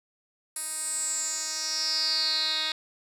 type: tone with band-pass filter sweep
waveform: 10% pulse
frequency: 312.9 Hz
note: D#4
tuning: 10 cents sharp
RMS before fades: -29 dBFS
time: 0.56-2.72 s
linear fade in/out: 2 ms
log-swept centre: 10000 to 3500 Hz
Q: 7.1
effects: none